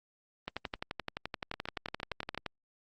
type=two click trains; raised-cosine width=0.3 ms; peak=-22 / -19 dBFS; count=8 / 24; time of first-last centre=1.54-2.346 / 0.48-2.463 s; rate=8.68 / 11.6 Hz; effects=Opus 32 kbps